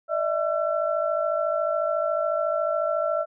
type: tone cluster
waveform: sine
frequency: 597 / 651 / 1350 Hz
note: D5 / E5 / E6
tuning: +28 / -22 / +41 cents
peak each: -26 / -25 / -29 dBFS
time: 0.08-3.26 s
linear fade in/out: 50 ms
effects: none